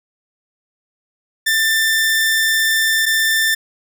sawtooth tone pair in turn, 1782 / 1782 Hz, A6 / A6, +22 / +22 cents, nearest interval unison, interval 0 cents, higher neither, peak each -10 dBFS, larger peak neither, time 1.46-3.06 / 3.06-3.55 s, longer first, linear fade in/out 10 ms, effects none

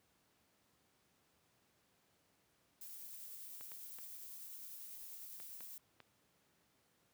violet noise with tremolo, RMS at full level -50 dBFS, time 2.81-5.78 s, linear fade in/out 2 ms, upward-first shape triangle, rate 10 Hz, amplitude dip 25%
clicks, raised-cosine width 0.3 ms, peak -39 dBFS, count 6, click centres 3.61 / 3.718 / 3.987 / 5.401 / 5.607 / 6.003 s
effects pink hiss -75 dBFS RMS until 7.13 s + high-pass 100 Hz 12 dB/octave

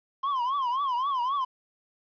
triangle tone with vibrato, 1046.5 Hz, C6, in tune, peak -23 dBFS, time 0.23-1.45 s, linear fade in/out 10 ms, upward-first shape triangle, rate 3.8 Hz, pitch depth 190 cents each way, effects resampled to 11025 Hz + 10-bit

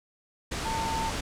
sine tone in noise, 898 Hz, A5, 35 cents sharp, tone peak -29 dBFS, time 0.65-1.1 s, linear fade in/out 10 ms, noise pink, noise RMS -32 dBFS, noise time 0.51-1.21 s, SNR 0 dB, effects low-pass 8000 Hz 12 dB/octave

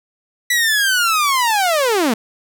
sawtooth linear sweep, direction down, 1975.5 to 207.8 Hz, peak -10 dBFS, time 0.5-2.14 s, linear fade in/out 5 ms, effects none

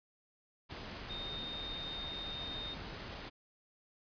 sine tone in noise, 3674 Hz, A#7, 26 cents flat, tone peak -41 dBFS, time 1.09-2.75 s, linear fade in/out 20 ms, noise pink, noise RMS -45 dBFS, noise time 0.69-3.3 s, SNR +1 dB, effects resampled to 11025 Hz

